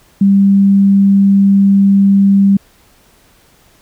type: tone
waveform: sine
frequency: 197.4 Hz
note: G3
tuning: 12 cents sharp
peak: -5 dBFS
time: 0.21-2.57 s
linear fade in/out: 5 ms
effects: pink hiss -49 dBFS RMS until 3.81 s